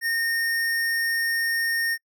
square tone, 1838 Hz, A#6, 25 cents flat, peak -23 dBFS, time 0.01-1.98 s, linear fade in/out 50 ms, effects noise-tail reverb RT60 0.1 s tail -26 dB re dry

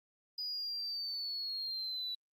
sine linear sweep, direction down, 4953 to 3934 Hz, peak -35 dBFS, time 0.38-2.15 s, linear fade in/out 5 ms, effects tanh soft clip ceiling -33 dBFS + Opus 32 kbps

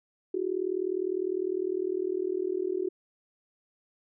sine tone with amplitude modulation, 370 Hz, F#4, in tune, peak -23 dBFS, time 0.34-2.89 s, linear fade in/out 5 ms, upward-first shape sine, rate 39.9 Hz, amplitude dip 95%, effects none

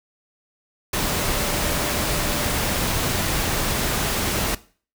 sine tone in noise, 587.3 Hz, D5, in tune, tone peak -33 dBFS, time 1.07-2.55 s, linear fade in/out 5 ms, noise pink, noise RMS -23 dBFS, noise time 0.93-4.55 s, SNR -13 dB, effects noise-tail reverb RT60 0.4 s tail -18 dB re dry

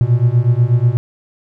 triangle beating tone pair, 116.54 / 124.74 Hz, A#2 / B2, 0 / +18 cents, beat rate 8.2 Hz, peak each -11 dBFS, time 0.01-0.97 s, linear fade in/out 0 ms, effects none

